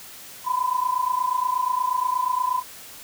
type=tone pair together; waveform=sine; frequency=988.6 / 1017 Hz; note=B5 / C6; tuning=+1 / -50 cents; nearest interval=unison; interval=49 cents; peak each=-24 / -23 dBFS; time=0.44-2.63 s; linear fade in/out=50 ms; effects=white hiss -42 dBFS RMS until 3.03 s